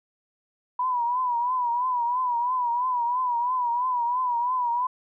sine tone with vibrato, 980 Hz, B5, 14 cents flat, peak -22 dBFS, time 0.79-4.87 s, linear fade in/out 5 ms, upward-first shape triangle, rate 3 Hz, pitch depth 91 cents each way, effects none

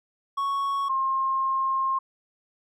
triangle / sine tone pair in turn, 1108.7 / 1066 Hz, C#6 / C6, 0 / +32 cents, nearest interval minor second, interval 68 cents, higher first, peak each -22 dBFS, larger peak neither, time 0.37-0.89 / 0.89-1.99 s, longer second, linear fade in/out 10 ms, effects none

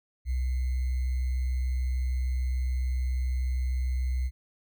sine tone with sample-and-hold, 63.4 Hz, B1, 46 cents sharp, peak -25 dBFS, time 0.25-4.31 s, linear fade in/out 50 ms, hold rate 2100 Hz, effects none

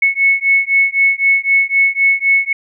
sine beating tone pair, 2200 / 2203.9 Hz, C#7 / C#7, -14 / -11 cents, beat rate 3.9 Hz, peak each -13 dBFS, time 0.02-2.53 s, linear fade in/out 5 ms, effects none

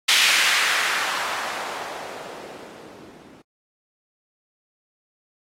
violet noise with low-pass filter sweep, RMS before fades -25 dBFS, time 0.08-3.42 s, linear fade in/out 10 ms, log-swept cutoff 2900 to 230 Hz, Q 1.3, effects AAC 48 kbps

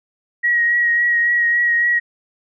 sine tone with vibrato, 1899 Hz, A#6, 32 cents sharp, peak -13 dBFS, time 0.43-2 s, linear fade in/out 20 ms, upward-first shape triangle, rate 3.6 Hz, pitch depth 24 cents each way, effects none

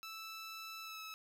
15% pulse tone with pitch glide, 1318.5 to 1298.1 Hz, E6 to E6, 0 to -27 cents, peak -39 dBFS, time 0.03-1.14 s, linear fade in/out 0 ms, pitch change -27 cents, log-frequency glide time 0.82-1 s, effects none

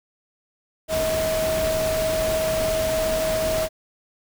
sine tone in noise, 637 Hz, D#5, 41 cents sharp, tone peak -21 dBFS, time 0.88-3.69 s, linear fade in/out 50 ms, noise pink, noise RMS -28 dBFS, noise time 0.88-3.69 s, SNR +4 dB, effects none

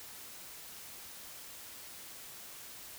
silence, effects white hiss -49 dBFS RMS until 2.98 s

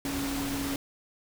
sine tone in noise, 277.2 Hz, C#4, in tune, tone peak -31 dBFS, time 0.05-0.76 s, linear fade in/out 2 ms, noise pink, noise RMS -35 dBFS, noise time 0.05-0.76 s, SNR +1 dB, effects none

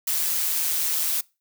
blue noise with amplitude modulation, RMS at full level -22 dBFS, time 0.07-1.21 s, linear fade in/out 5 ms, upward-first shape sine, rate 161 Hz, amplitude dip 50%, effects noise-tail reverb RT60 0.3 s tail -25 dB re dry

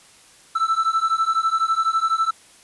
triangle beating tone pair, 1318.5 / 1330.5 Hz, E6 / E6, 0 / +16 cents, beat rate 12 Hz, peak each -19 / -19 dBFS, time 0.55-2.31 s, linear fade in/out 10 ms, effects white hiss -50 dBFS RMS until 2.63 s + resampled to 24000 Hz

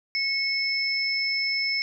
sine tone pair together, 2191 / 5259 Hz, C#7 / E8, -21 / -5 cents, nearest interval octave + minor third, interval 1516 cents, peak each -26 dBFS, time 0.15-1.82 s, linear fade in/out 0 ms, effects none

